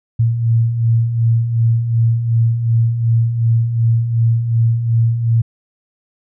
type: beating tone pair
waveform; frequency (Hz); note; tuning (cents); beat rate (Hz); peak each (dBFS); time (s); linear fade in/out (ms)
sine; 113.1 / 115.8; A2 / A#2; +48 / -11; 2.7; -20 / -12; 0.19-5.42; 10
effects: none